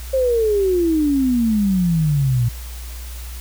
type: exponential sweep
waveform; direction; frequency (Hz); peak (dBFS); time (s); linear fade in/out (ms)
sine; down; 539 to 116; -14; 0.13-2.49; 10
effects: added 60 Hz sine -29 dBFS peak until 3.4 s + white hiss -39 dBFS RMS until 3.4 s